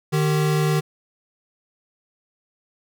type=tone pair together; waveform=square; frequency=152.6 / 387 Hz; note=D#3 / G4; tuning=-33 / -22 cents; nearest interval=octave + major third; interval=1611 cents; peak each=-19 / -26 dBFS; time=0.12-0.81 s; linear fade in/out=20 ms; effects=none